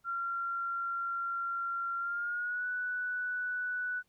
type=tone with pitch glide; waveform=sine; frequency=1376 to 1483.3 Hz; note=F6 to F#6; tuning=-26 to +4 cents; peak=-32 dBFS; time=0.04-4.03 s; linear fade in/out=50 ms; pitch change=+130 cents; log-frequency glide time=1.99-2.67 s; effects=pink hiss -75 dBFS RMS until 4.08 s